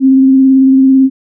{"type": "tone with vibrato", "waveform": "sine", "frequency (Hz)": 265.7, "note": "C4", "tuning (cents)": 27, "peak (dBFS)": -3, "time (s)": [0, 1.1], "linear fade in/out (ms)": 50, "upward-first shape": "sine", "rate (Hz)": 18, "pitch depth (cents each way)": 18, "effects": []}